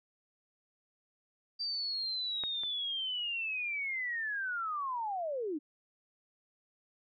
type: linear sweep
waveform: sine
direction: down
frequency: 4699 to 277.2 Hz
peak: -33 dBFS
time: 1.59-5.59 s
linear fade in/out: 20 ms
type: clicks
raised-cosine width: 0.5 ms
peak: -26 / -33 dBFS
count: 2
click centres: 2.437 / 2.635 s
effects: none